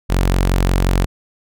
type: tone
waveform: sawtooth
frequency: 45.61 Hz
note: F#1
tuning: 24 cents flat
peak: -9 dBFS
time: 0.09-1.06 s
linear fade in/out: 20 ms
effects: none